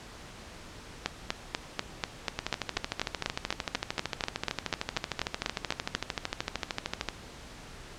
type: two click trains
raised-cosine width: 0.2 ms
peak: -12 / -10 dBFS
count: 63 / 21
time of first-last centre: 2.39-7.087 / 1.06-5.95 s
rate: 13.2 / 4.09 Hz
effects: pink hiss -47 dBFS RMS until 7.98 s + low-pass 7000 Hz 12 dB/octave